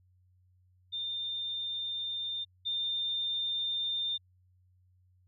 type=tone pair in turn; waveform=sine; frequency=3608 / 3608 Hz; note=A7 / A7; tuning=+43 / +43 cents; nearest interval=unison; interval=0 cents; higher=neither; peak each=-33 / -30 dBFS; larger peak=second; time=0.92-2.45 / 2.65-4.18 s; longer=neither; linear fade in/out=20 ms; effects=added 91 Hz sine -63 dBFS peak until 5.27 s